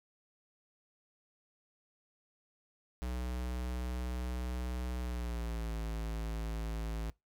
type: tone with pitch glide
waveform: square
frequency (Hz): 61.74 to 55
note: B1 to A1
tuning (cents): 0 to 0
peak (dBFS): -36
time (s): 3.02-7.1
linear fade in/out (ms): 0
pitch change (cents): -200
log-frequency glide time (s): 5-5.77
effects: noise-tail reverb RT60 0.2 s tail -23 dB re dry